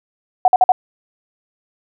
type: tone bursts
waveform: sine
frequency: 740 Hz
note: F#5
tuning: in tune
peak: -6 dBFS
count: 4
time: 0.45-0.72 s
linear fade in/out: 2 ms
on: 30 ms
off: 50 ms
effects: none